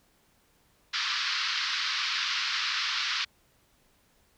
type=band-pass noise; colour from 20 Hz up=white; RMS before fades=-30 dBFS; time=0.93-3.25 s; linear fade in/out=10 ms; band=1100 to 5100 Hz; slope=48 dB/octave; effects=pink hiss -66 dBFS RMS until 4.37 s